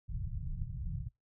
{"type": "low-pass noise", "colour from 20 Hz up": "pink", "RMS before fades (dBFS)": -38, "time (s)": [0.08, 1.09], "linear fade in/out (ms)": 20, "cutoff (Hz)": 170, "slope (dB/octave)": 96, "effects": ["noise-tail reverb RT60 0.2 s tail -26 dB re dry"]}